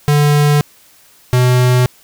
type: tone pair in turn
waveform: square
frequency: 146.83 / 125.29 Hz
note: D3 / B2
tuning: 0 / +25 cents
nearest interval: minor third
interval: 275 cents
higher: first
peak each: -9 dBFS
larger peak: neither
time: 0.08-0.61 / 1.33-1.86 s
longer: neither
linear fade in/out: 0 ms
effects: white hiss -47 dBFS RMS until 2.03 s